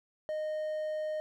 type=tone; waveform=triangle; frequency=617 Hz; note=D#5; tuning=15 cents flat; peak=-30 dBFS; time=0.29-1.2 s; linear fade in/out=0 ms; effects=none